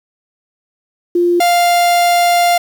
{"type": "tone pair in turn", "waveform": ["sine", "45% pulse"], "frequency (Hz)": [349.2, 698.4], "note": ["F4", "F5"], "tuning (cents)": [0, 0], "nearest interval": "octave", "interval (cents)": 1200, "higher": "second", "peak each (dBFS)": -9, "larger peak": "neither", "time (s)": [[1.15, 1.4], [1.4, 2.58]], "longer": "second", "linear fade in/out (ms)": 5, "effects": ["7-bit"]}